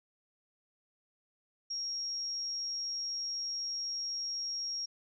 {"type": "tone", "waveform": "sine", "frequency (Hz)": 5588, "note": "F8", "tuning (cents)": 0, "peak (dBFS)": -34, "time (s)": [1.7, 4.86], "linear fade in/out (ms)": 10, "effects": []}